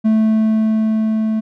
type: tone with level ramp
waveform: triangle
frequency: 219 Hz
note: A3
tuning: 8 cents flat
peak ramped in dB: -8 to -13 dBFS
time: 0.04-1.41 s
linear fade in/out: 20 ms
effects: none